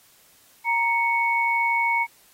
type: tone pair together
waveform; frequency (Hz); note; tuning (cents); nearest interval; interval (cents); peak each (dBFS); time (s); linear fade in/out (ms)
sine; 933.8 / 2217; A#5 / C#7; +3 / 0; octave + minor third; 1497; -22; 0.64-2.07; 50
effects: white hiss -56 dBFS RMS until 2.33 s + AAC 48 kbps